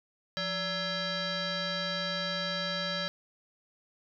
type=tone with frequency modulation; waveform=sine; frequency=1677 Hz; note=G#6; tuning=16 cents sharp; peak=-30 dBFS; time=0.37-3.08 s; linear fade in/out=0 ms; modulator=751 Hz; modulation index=4.1; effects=none